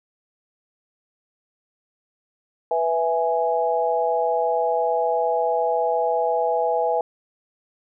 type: chord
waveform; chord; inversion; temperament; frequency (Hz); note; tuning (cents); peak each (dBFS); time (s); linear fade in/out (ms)
sine; E major; second; equal; 493.9 / 659.3 / 830.6; B4 / E5 / G#5; 0 / 0 / 0; -23; 2.71-7.01; 2
effects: none